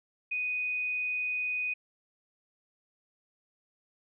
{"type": "tone", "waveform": "sine", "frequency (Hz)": 2489, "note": "D#7", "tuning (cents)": 0, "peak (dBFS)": -29, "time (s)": [0.31, 1.74], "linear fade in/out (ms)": 10, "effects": []}